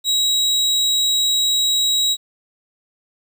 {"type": "tone", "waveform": "35% pulse", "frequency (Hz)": 3841, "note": "B7", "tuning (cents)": -49, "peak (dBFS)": -13, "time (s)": [0.04, 2.17], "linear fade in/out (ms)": 50, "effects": ["9-bit"]}